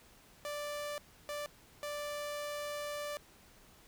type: tone bursts at uneven times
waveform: sawtooth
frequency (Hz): 587.3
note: D5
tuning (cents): 0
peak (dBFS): -34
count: 3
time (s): 0.45-0.98 / 1.29-1.46 / 1.83-3.17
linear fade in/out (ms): 0
effects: pink hiss -61 dBFS RMS until 3.87 s